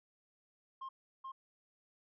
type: tone with echo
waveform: sine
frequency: 1064 Hz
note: C6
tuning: 29 cents sharp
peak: -39 dBFS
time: 0.81-0.89 s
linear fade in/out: 10 ms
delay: 430 ms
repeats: 1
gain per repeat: -2 dB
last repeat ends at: 1.32 s
effects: tanh soft clip ceiling -41 dBFS